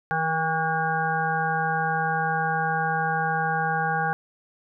harmonic tone with a mistuned harmonic, 161.1 Hz, E3, 39 cents flat, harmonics 1 / 3 / 5 / 7 / 9 / 10, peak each -30 / -34 / -25 / -34 / -29 / -30 dBFS, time 0.11-4.13 s, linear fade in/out 0 ms, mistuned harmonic 3, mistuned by -23 cents, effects none

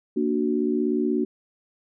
sine chord, Bb augmented, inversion none, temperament equal, 233.1 / 293.7 / 370 Hz, Bb3 / D4 / F#4, 0 / 0 / 0 cents, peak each -25 dBFS, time 0.16-1.25 s, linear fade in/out 10 ms, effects none

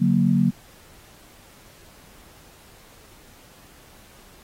sine chord, D augmented, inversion none, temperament equal with one note detuned, 143.81 / 185 / 233.1 Hz, D3 / F#3 / A#3, -36 / 0 / 0 cents, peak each -22 / -19 / -20 dBFS, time 0-0.51 s, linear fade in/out 20 ms, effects pink hiss -51 dBFS RMS until 4.43 s + AAC 48 kbps

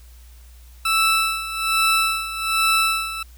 20% pulse tone with tremolo, 1318.5 Hz, E6, in tune, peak -10 dBFS, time 0.85-3.23 s, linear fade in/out 5 ms, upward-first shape sine, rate 1.2 Hz, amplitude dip 75%, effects added 60 Hz sine -42 dBFS peak until 3.37 s + white hiss -54 dBFS RMS until 3.37 s

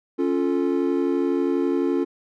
triangle chord, Db augmented, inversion none, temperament equal, 277.2 / 349.2 / 440 Hz, Db4 / F4 / A4, 0 / 0 / 0 cents, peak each -21 / -21 / -25 dBFS, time 0.18-2.05 s, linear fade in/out 20 ms, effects none

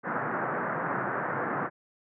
white band-pass noise, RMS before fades -31 dBFS, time 0.03-1.7 s, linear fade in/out 50 ms, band 120 to 1700 Hz, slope 48 dB/octave, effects none

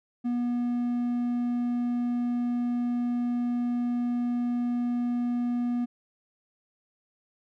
triangle tone, 242 Hz, B3, 35 cents flat, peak -23 dBFS, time 0.24-5.86 s, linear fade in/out 20 ms, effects none

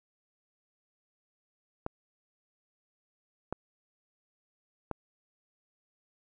clicks, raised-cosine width 1 ms, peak -19 dBFS, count 3, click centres 1.864 / 3.526 / 4.913 s, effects none

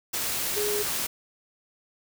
sine tone in noise, 415.3 Hz, G#4, in tune, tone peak -27 dBFS, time 0.56-0.83 s, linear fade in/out 10 ms, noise white, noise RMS -29 dBFS, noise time 0.13-1.07 s, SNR -1 dB, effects none

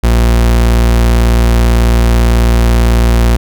40% pulse tone, 58.2 Hz, A#1, 2 cents flat, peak -5 dBFS, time 0.03-3.37 s, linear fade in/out 10 ms, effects none

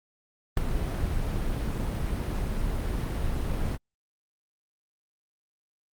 brown noise with ADSR envelope, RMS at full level -17 dBFS, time 0.57-3.78 s, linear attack 4 ms, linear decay 7 ms, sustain -11 dB, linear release 40 ms, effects Opus 32 kbps

